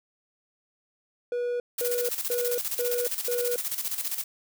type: tone bursts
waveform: triangle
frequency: 485.3 Hz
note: B4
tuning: 30 cents flat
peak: -24 dBFS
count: 5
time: 1.32-3.56 s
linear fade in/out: 2 ms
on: 280 ms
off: 210 ms
type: noise with tremolo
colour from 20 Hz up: blue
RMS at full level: -29 dBFS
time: 1.78-4.24 s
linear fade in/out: 5 ms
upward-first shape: square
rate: 15 Hz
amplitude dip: 65%
effects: none